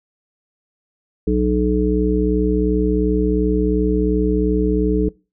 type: harmonic tone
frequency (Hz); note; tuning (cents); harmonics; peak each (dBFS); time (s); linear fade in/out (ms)
61.4; B1; -9; 1 / 3 / 5 / 7; -20 / -20 / -20 / -20; 1.27-5.09; 5
effects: noise-tail reverb RT60 0.3 s tail -23 dB re dry